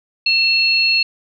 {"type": "tone pair together", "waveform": "sine", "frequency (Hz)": [2683, 4307], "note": ["E7", "C8"], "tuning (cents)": [30, 49], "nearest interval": "minor sixth", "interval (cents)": 819, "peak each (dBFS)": -15, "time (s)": [0.26, 1.03], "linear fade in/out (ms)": 5, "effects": []}